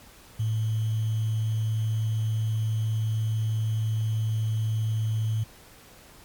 sine tone with sample-and-hold, 110 Hz, A2, in tune, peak -23 dBFS, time 0.39-5.44 s, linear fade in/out 10 ms, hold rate 3150 Hz, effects pink hiss -51 dBFS RMS until 6.24 s + MP3 96 kbps

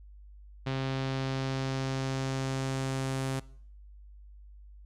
sawtooth tone with low-pass filter sweep, 133.3 Hz, C3, 33 cents sharp, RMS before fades -32 dBFS, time 0.66-3.4 s, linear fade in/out 10 ms, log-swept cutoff 3800 to 9600 Hz, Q 1.4, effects noise-tail reverb RT60 0.6 s tail -21 dB re dry + added 50 Hz sine -48 dBFS peak until 4.85 s

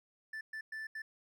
triangle tone bursts at uneven times, 1760 Hz, A6, in tune, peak -38 dBFS, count 4, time 0.33-0.41 / 0.53-0.61 / 0.72-0.87 / 0.95-1.02 s, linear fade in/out 5 ms, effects none

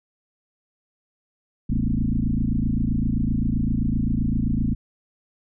sine tone with frequency modulation, 130.81 Hz, C3, in tune, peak -19 dBFS, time 1.69-4.75 s, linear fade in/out 10 ms, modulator 27.7 Hz, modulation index 4.7, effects none

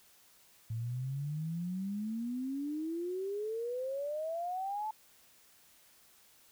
sine exponential sweep, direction up, 110.2 to 880 Hz, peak -34 dBFS, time 0.7-4.91 s, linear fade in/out 5 ms, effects white hiss -63 dBFS RMS until 6.51 s

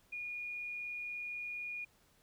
sine tone, 2439 Hz, D#7, 35 cents flat, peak -39 dBFS, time 0.12-1.85 s, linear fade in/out 10 ms, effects pink hiss -69 dBFS RMS until 2.22 s

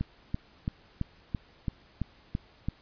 click train, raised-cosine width 5 ms, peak -17 dBFS, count 9, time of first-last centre 0.01-2.686 s, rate 2.99 Hz, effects pink hiss -59 dBFS RMS until 2.81 s + resampled to 11025 Hz

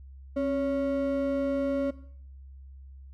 triangle ring-modulated tone, 415.3 Hz, G#4, in tune, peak -20 dBFS, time 0.36-1.91 s, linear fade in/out 10 ms, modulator 146 Hz, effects noise-tail reverb RT60 0.6 s tail -17 dB re dry + added 67 Hz sine -44 dBFS peak until 3.13 s

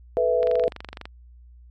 sine chord, A suspended second, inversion none, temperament just, 440 / 495 / 660 Hz, A4 / B4 / E5, 0 / +4 / +2 cents, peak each -26 / -20 / -23 dBFS, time 0.17-0.68 s, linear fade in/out 0 ms
click train, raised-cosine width 0.3 ms, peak -19 dBFS, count 16, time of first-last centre 0.43-1.055 s, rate 24 Hz
effects added 60 Hz sine -45 dBFS peak until 1.7 s + MP3 64 kbps

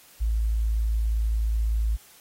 sine tone, 55 Hz, A1, in tune, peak -21 dBFS, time 0.2-1.97 s, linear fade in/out 20 ms, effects white hiss -53 dBFS RMS until 2.2 s + AAC 48 kbps

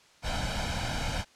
pink noise with comb filter, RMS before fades -31 dBFS, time 0.22-1.25 s, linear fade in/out 50 ms, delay 1.3 ms, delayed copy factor +0.7, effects white hiss -59 dBFS RMS until 1.35 s + low-pass 6000 Hz 12 dB/octave

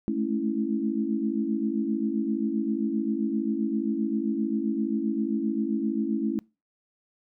sine chord, A major seventh, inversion third, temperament equal with one note detuned, 212.4 / 220 / 277.2 / 329.6 Hz, G#3 / A3 / C#4 / E4, +39 / 0 / 0 / 0 cents, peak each -31 / -29 / -30 / -30 dBFS, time 0.08-6.39 s, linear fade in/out 0 ms, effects noise-tail reverb RT60 0.3 s tail -26 dB re dry

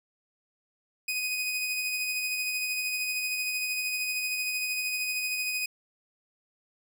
sawtooth tone with tremolo, 2498 Hz, D#7, 6 cents sharp, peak -24 dBFS, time 1.08-5.66 s, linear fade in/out 5 ms, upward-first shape sine, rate 13 Hz, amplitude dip 30%, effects none

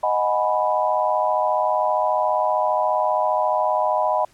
sine chord, G# minor seventh, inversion second, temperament equal with one note detuned, 622.3 / 735.7 / 830.6 / 987.8 Hz, D#5 / F#5 / G#5 / B5, 0 / -10 / 0 / 0 cents, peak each -22 / -24 / -25 / -22 dBFS, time 0.03-4.25 s, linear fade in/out 5 ms, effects pink hiss -56 dBFS RMS until 4.33 s + low-pass 11000 Hz 12 dB/octave

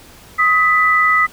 sine tone pair together, 1259 / 1981.3 Hz, D#6 / B6, +20 / +5 cents, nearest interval minor sixth, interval 785 cents, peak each -13 dBFS, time 0.38-1.27 s, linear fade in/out 20 ms, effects pink hiss -42 dBFS RMS until 1.32 s

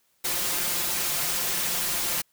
white noise with comb filter, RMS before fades -27 dBFS, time 0.24-2.22 s, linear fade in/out 10 ms, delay 5.7 ms, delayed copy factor +0.75, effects white hiss -68 dBFS RMS until 2.32 s

